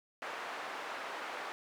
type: band-pass noise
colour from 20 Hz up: white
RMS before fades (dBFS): -42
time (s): 0.22-1.52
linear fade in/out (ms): 0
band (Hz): 500 to 1500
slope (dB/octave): 12
effects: none